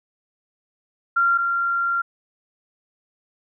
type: tone pair in turn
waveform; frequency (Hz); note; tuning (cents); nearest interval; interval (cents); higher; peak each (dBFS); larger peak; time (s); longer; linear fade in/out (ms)
sine; 1382 / 1382; F6 / F6; -19 / -19; unison; 0; neither; -15 / -19; first; 1.16-1.38 / 1.38-2.02; second; 10
effects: none